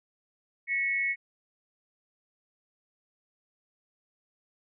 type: tone pair together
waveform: sine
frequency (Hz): 1924 / 2202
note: B6 / C#7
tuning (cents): -46 / -12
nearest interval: major second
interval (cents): 234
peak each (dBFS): -31 / -27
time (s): 0.67-1.16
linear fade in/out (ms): 50
effects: none